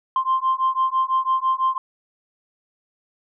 sine beating tone pair, 1047 / 1053 Hz, C6 / C6, +1 / +11 cents, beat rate 6 Hz, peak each -20 dBFS, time 0.16-1.78 s, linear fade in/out 2 ms, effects tanh soft clip ceiling -12 dBFS

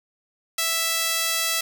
sawtooth tone with high-pass filter, 659.3 Hz, E5, in tune, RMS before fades -24 dBFS, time 0.58-1.61 s, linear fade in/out 5 ms, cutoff 2400 Hz, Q 0.54, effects none

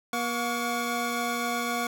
25% pulse tone cluster, 239.6 / 715 / 1127 Hz, A#3 / F5 / C#6, +48 / +41 / +28 cents, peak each -28 dBFS, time 0.13-1.87 s, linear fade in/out 2 ms, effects none

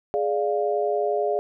sine chord, D diminished, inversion second, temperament equal with one note detuned, 416.7 / 587.3 / 698.5 Hz, Ab4 / D5 / F5, +6 / 0 / 0 cents, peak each -24 / -26 / -26 dBFS, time 0.14-1.39 s, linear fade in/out 0 ms, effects none

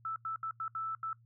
sine tone bursts at uneven times, 1318.5 Hz, E6, in tune, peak -34 dBFS, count 6, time 0.05-0.16 / 0.25-0.36 / 0.43-0.51 / 0.6-0.68 / 0.75-0.95 / 1.03-1.13 s, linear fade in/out 2 ms, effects noise-tail reverb RT60 0.1 s tail -20 dB re dry + added 116 Hz sine -60 dBFS peak until 1.25 s

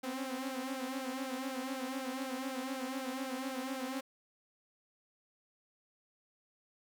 sawtooth tone with flanger, 262.3 Hz, C4, 4 cents sharp, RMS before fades -39 dBFS, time 0.03-4.01 s, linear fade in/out 10 ms, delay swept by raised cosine 1.3 to 6.7 ms, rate 4 Hz, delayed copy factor +0.7, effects none

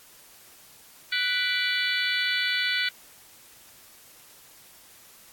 harmonic tone with a mistuned harmonic, 494.7 Hz, B4, 3 cents sharp, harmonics 3 / 4 / 5 / 6 / 7 / 8 / 9, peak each -29 / -30 / -31 / -32 / -32 / -33 / -34 dBFS, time 1.12-2.89 s, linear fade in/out 5 ms, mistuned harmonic 5, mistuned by -96 cents, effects white hiss -52 dBFS RMS until 5.32 s + AAC 64 kbps

